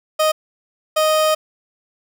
30% pulse tone bursts at uneven times, 622.3 Hz, D#5, in tune, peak -11 dBFS, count 2, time 0.19-0.32 / 0.96-1.35 s, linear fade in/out 10 ms, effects none

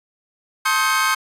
40% pulse tone cluster, 881 / 1062 / 1264 / 1564 / 2202 Hz, A5 / C6 / D#6 / G6 / C#7, +2 / +25 / +27 / -4 / -12 cents, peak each -28 / -21 / -21 / -20 / -24 dBFS, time 0.65-1.15 s, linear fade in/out 10 ms, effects resampled to 32000 Hz

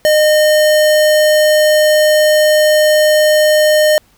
square tone, 611 Hz, D#5, 32 cents flat, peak -8 dBFS, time 0.05-3.98 s, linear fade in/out 0 ms, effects pink hiss -52 dBFS RMS until 4.17 s

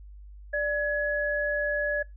sine tone pair together, 590 / 1687.2 Hz, D5 / G#6, +8 / +27 cents, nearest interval octave + tritone, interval 1819 cents, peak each -28 / -27 dBFS, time 0.53-2.03 s, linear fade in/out 10 ms, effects noise-tail reverb RT60 0.2 s tail -24 dB re dry + added 50 Hz sine -43 dBFS peak until 2.16 s

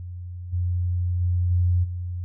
sine tone with level steps, 88.8 Hz, F2, 29 cents sharp, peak -32 / -21 / -19 / -17 / -27 dBFS, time 0-2.24 s, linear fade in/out 0 ms, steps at 0.52 / 1.2 / 1.5 / 1.83 s, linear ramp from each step 20 ms, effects none

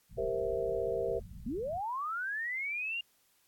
pink low-pass noise, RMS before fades -47 dBFS, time 0.09-1.82 s, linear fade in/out 50 ms, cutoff 220 Hz, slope 96 dB/octave
sine chord, C dominant seventh, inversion second, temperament equal, 392 / 466.2 / 523.3 / 659.3 Hz, G4 / Bb4 / C5 / E5, 0 / 0 / 0 / 0 cents, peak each -36 / -34 / -37 / -37 dBFS, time 0.17-1.2 s, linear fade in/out 20 ms
sine linear sweep, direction up, 202.8 to 2830 Hz, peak -33 dBFS, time 1.46-3.01 s, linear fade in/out 5 ms
effects white hiss -70 dBFS RMS until 3.47 s + AAC 64 kbps

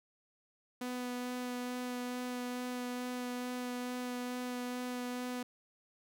sawtooth tone with vibrato, 247.9 Hz, B3, 7 cents sharp, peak -33 dBFS, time 0.81-5.43 s, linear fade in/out 5 ms, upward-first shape sine, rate 2.3 Hz, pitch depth 9 cents each way, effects none

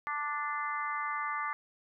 harmonic tone, 293.7 Hz, D4, in tune, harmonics 3 / 4 / 5 / 6 / 7, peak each -40 / -34 / -44 / -41 / -40 dBFS, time 0.07-1.53 s, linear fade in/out 0 ms, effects none

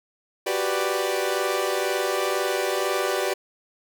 sawtooth chord, G major seventh, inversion third, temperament equal, 370 / 392 / 493.9 / 587.3 Hz, F#4 / G4 / B4 / D5, 0 / 0 / 0 / 0 cents, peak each -25 / -24 / -25 / -24 dBFS, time 0.46-3.34 s, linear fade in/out 10 ms, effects none

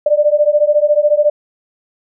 sine beating tone pair, 587.3 / 601.3 Hz, D5 / D5, 0 / +41 cents, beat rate 14 Hz, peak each -12 dBFS, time 0.06-1.3 s, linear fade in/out 5 ms, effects none

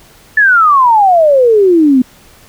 sine exponential sweep, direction down, 1764 to 246.9 Hz, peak -4 dBFS, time 0.37-2.02 s, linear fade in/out 5 ms, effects pink hiss -42 dBFS RMS until 2.48 s

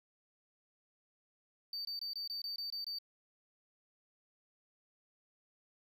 triangle tone bursts, 4600 Hz, D8, 37 cents flat, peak -37 dBFS, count 9, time 1.73-2.986 s, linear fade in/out 2 ms, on 120 ms, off 22 ms, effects none

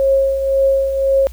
sine tone with tremolo, 542 Hz, C#5, 39 cents flat, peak -9 dBFS, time 0-1.27 s, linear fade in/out 0 ms, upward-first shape triangle, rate 1.9 Hz, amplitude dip 60%, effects added 60 Hz sine -30 dBFS peak until 1.32 s + white hiss -47 dBFS RMS until 1.32 s

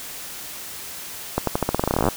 accelerating click train, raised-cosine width 1 ms, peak -5 dBFS, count 20, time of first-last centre 1.38-2.087 s, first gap 93 ms, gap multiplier 0.88, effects white hiss -35 dBFS RMS until 2.16 s

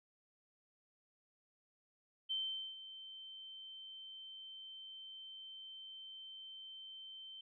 sine tone with ADSR envelope, 3102 Hz, G7, 19 cents flat, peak -35 dBFS, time 2.29-7.41 s, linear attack 22 ms, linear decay 440 ms, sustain -14 dB, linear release 4 ms, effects none

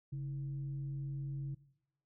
sine tone with frequency modulation, 138.9 Hz, C#3, 4 cents sharp, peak -37 dBFS, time 0.12-1.55 s, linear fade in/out 10 ms, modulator 183 Hz, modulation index 0.26, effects noise-tail reverb RT60 0.8 s tail -19 dB re dry

